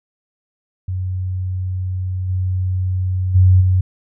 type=tone with level steps; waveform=sine; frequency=92.5 Hz; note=F#2; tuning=in tune; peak=-19 / -16 / -7 / -11 dBFS; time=0.88-3.81 s; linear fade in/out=5 ms; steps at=2.28 / 3.34 / 3.6 s; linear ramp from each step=20 ms; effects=none